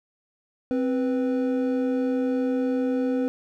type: tone pair together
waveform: triangle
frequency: 261.6 / 493.8 Hz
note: C4 / B4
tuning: 0 / 0 cents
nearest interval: major seventh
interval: 1100 cents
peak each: -21 / -25 dBFS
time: 0.71-3.28 s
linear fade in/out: 0 ms
effects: none